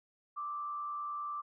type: tone with frequency modulation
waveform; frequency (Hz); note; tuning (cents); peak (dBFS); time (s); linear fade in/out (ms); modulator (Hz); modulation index
sine; 1174.7; D6; 0; -36; 0.36-1.42; 20; 94.4; 0.47
effects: none